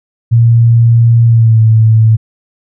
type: tone with pitch glide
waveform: sine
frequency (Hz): 116.54 to 111.02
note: A#2 to A2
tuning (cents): 0 to +16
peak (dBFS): -3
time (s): 0.31-2.17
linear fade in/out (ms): 20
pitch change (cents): -84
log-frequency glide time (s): 1.26-1.6
effects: none